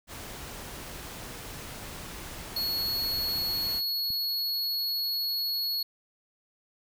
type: noise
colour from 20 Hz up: pink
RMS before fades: -41 dBFS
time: 0.07-3.82 s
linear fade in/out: 50 ms
type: clicks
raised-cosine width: 5 ms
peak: -33 dBFS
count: 5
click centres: 2.261 / 3.386 / 3.418 / 3.668 / 4.104 s
type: tone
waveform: square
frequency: 4348 Hz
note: C#8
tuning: 34 cents flat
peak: -28 dBFS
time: 2.56-5.83 s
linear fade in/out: 5 ms
effects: none